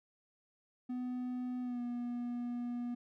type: tone with pitch glide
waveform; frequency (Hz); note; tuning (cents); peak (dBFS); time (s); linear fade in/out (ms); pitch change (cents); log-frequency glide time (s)
triangle; 249.6 to 241.7; B3 to B3; +19 to -37; -34; 0.89-2.95; 10; -56; 1.62-1.81
effects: none